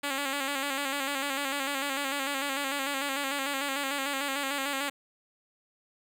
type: tone with vibrato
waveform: 5% pulse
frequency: 277.2 Hz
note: C#4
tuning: in tune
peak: -18 dBFS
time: 0.03-4.9 s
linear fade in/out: 10 ms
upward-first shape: square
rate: 6.7 Hz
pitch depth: 51 cents each way
effects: none

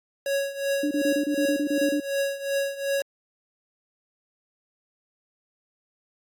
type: tone with tremolo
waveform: square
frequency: 554.4 Hz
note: C#5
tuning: in tune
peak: -22 dBFS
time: 0.26-3.02 s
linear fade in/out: 2 ms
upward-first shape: triangle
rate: 2.7 Hz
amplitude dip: 85%
type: tone bursts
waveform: sine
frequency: 293.7 Hz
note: D4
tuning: in tune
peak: -22 dBFS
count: 11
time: 0.83-2.001 s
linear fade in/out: 5 ms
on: 81 ms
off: 28 ms
effects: AAC 64 kbps

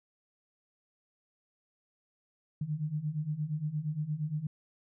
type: beating tone pair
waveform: sine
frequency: 146.83 / 155.43 Hz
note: D3 / D#3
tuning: 0 / -1 cents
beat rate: 8.6 Hz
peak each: -36 / -33 dBFS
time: 2.61-4.47 s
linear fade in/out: 5 ms
effects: none

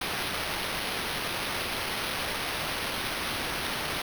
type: noise with sample-and-hold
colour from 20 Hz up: blue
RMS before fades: -32 dBFS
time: 0.01-4.02 s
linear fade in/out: 5 ms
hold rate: 7350 Hz
effects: none

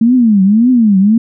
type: tone with vibrato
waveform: sine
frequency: 220 Hz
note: A3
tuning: in tune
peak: -5 dBFS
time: 0.01-1.18 s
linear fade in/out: 5 ms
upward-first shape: triangle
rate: 1.8 Hz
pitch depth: 290 cents each way
effects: none

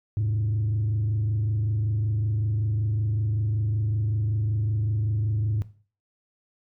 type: tone with frequency modulation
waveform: sine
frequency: 106.6 Hz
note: G#2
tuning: 46 cents sharp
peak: -20 dBFS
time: 0.17-5.62 s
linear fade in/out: 0 ms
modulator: 25.3 Hz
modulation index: 0.43
effects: noise-tail reverb RT60 0.4 s tail -17 dB re dry + tanh soft clip ceiling -20 dBFS

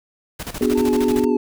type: noise with tremolo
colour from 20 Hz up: pink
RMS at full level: -29 dBFS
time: 0.39-1.25 s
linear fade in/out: 10 ms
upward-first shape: square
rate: 13 Hz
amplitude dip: 75%
type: chord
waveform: sine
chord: G# half-diminished seventh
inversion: first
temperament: equal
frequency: 246.9 / 293.7 / 370 / 415.3 Hz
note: B3 / D4 / F#4 / G#4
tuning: 0 / 0 / 0 / 0 cents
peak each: -19 / -23 / -22 / -20 dBFS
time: 0.61-1.37 s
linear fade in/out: 2 ms
type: tone with vibrato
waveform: triangle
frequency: 880 Hz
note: A5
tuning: in tune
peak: -29 dBFS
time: 0.75-1.37 s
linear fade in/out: 5 ms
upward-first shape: triangle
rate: 4.4 Hz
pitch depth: 59 cents each way
effects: none

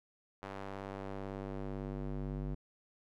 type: tone with band-pass filter sweep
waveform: square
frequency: 49 Hz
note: G1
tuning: in tune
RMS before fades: -41 dBFS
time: 0.42-2.55 s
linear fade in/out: 10 ms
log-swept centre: 990 to 180 Hz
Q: 0.73
effects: none

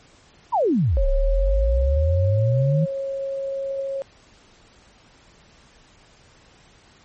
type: exponential two-way sweep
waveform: sine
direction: down then up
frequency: 1046.5 to 32.7 to 164.4 Hz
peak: -16 dBFS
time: 0.52-2.86 s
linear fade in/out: 20 ms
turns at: 1.07 s
type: tone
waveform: sine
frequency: 545 Hz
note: C#5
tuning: 29 cents flat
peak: -24 dBFS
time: 0.97-4.02 s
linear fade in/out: 0 ms
effects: pink hiss -53 dBFS RMS until 7.04 s + MP3 32 kbps

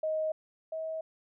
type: tone pair in turn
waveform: sine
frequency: 627 / 639.8 Hz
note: D#5 / D#5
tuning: +13 / +48 cents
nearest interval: unison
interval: 35 cents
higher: second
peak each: -28 / -33 dBFS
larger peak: first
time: 0.03-0.32 / 0.72-1.01 s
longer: neither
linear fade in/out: 5 ms
effects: none

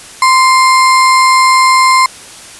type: tone with sample-and-hold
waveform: sine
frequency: 1038 Hz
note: C6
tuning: 14 cents flat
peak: -4 dBFS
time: 0.22-2.06 s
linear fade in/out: 2 ms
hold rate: 3150 Hz
effects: white hiss -32 dBFS RMS until 2.59 s + resampled to 24000 Hz

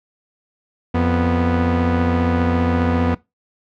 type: tone pair together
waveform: sawtooth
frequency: 87 / 246.1 Hz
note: F2 / B3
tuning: -6 / -6 cents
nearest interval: octave + tritone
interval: 1800 cents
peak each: -14 dBFS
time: 0.94-3.15 s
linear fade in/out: 10 ms
effects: noise-tail reverb RT60 0.2 s tail -20 dB re dry + low-pass 2000 Hz 12 dB/octave

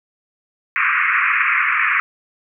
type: band-pass noise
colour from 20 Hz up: white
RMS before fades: -17 dBFS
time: 0.76-2 s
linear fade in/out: 0 ms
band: 1100 to 2500 Hz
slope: 96 dB/octave
effects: none

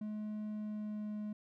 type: tone with pitch glide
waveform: triangle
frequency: 212.5 to 210.7 Hz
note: G#3 to G#3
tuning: +40 to +25 cents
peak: -36 dBFS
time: 0.01-1.33 s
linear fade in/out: 5 ms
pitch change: -15 cents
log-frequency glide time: 0.47-1.17 s
effects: none

